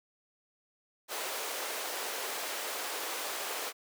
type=high-pass noise; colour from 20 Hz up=pink; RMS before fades=-37 dBFS; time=1.08-3.73 s; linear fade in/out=50 ms; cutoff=420 Hz; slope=24 dB/octave; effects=none